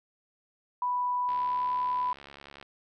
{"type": "tone with pitch glide", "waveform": "sine", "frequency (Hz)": [987.8, 995.8], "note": ["B5", "B5"], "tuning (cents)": [0, 14], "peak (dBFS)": -26, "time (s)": [0.82, 2.13], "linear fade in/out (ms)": 2, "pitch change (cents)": 14, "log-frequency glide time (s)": [1.17, 1.72]}
{"type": "click train", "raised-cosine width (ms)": 0.3, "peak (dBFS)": -30, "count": 95, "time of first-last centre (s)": [1.29, 2.627], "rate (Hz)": 70.3}
{"effects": []}